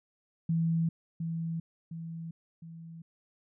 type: tone with echo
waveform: sine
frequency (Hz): 164.81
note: E3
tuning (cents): 0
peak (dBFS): -25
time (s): 0.49-0.89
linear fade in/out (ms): 5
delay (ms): 710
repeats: 3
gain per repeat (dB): -6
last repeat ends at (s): 3.02
effects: none